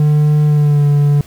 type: tone with pitch glide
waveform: triangle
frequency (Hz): 149.9 to 144.88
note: D3 to D3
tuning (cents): +36 to -23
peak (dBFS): -6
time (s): 0-1.21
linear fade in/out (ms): 2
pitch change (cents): -59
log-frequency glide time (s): 0.45-0.85
effects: pink hiss -42 dBFS RMS until 1.26 s